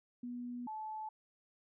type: tone pair in turn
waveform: sine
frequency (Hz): 243.9 / 867.1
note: B3 / A5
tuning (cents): -21 / -26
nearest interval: octave + minor seventh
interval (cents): 2195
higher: second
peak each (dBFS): -40 / -40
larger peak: neither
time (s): 0.23-0.67 / 0.67-1.09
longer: first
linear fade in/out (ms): 5
effects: none